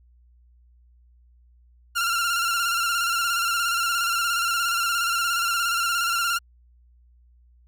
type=tone with vibrato; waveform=sawtooth; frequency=1383 Hz; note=F6; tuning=17 cents flat; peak=-18 dBFS; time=1.95-6.39 s; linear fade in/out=20 ms; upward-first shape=square; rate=17 Hz; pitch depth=36 cents each way; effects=added 60 Hz sine -53 dBFS peak until 7.67 s